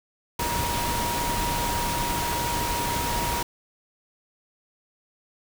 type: tone in noise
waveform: sine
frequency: 950 Hz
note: A#5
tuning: 33 cents sharp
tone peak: -28 dBFS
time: 0.39-3.43 s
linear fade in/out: 5 ms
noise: pink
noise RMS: -28 dBFS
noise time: 0.39-3.43 s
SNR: -3 dB
effects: none